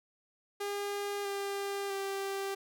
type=tone with pitch steps; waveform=sawtooth; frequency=405.2 / 398.7 / 392.3 Hz; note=G#4 / G4 / G4; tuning=-43 / +29 / +1 cents; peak=-30 dBFS; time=0.6-2.55 s; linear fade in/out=10 ms; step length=650 ms; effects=none